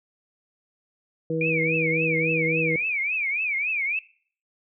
harmonic tone, 161.3 Hz, E3, 37 cents flat, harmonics 1 / 2 / 3, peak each -28 / -29 / -26 dBFS, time 1.3-2.76 s, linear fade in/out 2 ms
sine tone with vibrato, 2361 Hz, D7, 9 cents sharp, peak -23 dBFS, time 1.41-3.99 s, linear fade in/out 2 ms, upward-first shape triangle, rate 3.6 Hz, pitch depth 210 cents each way
effects noise-tail reverb RT60 0.5 s tail -21 dB re dry

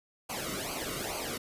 pink noise with flanger, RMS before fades -36 dBFS, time 0.29-1.38 s, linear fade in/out 10 ms, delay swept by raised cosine 0.55 to 1.22 ms, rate 2.3 Hz, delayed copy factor -0.8, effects resampled to 32000 Hz

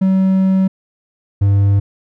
triangle tone pair in turn, 190 / 99.84 Hz, F#3 / G2, +46 / +32 cents, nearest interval major seventh, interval 1114 cents, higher first, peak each -8 / -7 dBFS, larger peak second, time 0.01-0.68 / 1.41-1.8 s, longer first, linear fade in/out 10 ms, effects none

